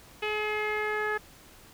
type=tone with low-pass filter sweep; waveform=sawtooth; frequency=424.6 Hz; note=G#4; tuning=38 cents sharp; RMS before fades=-30 dBFS; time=0.22-1.18 s; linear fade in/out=10 ms; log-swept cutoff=2700 to 1700 Hz; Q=4.7; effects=pink hiss -53 dBFS RMS until 1.73 s